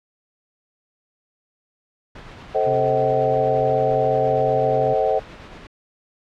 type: noise with tremolo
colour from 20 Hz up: pink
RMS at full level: -38 dBFS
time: 2.15-5.67 s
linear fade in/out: 5 ms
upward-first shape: sine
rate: 8.6 Hz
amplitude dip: 30%
type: chord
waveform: sine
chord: A diminished seventh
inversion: none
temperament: just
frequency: 440 / 528 / 633.6 / 760.3 Hz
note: A4 / C5 / Eb5 / Gb5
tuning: 0 / +16 / +31 / +47 cents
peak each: -22 dBFS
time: 2.54-5.2 s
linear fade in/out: 20 ms
type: harmonic tone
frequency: 131.5 Hz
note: C3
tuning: 9 cents sharp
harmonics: 1 / 2 / 3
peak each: -27 / -33 / -37 dBFS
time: 2.66-4.94 s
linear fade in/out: 10 ms
effects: low-pass 3000 Hz 12 dB/octave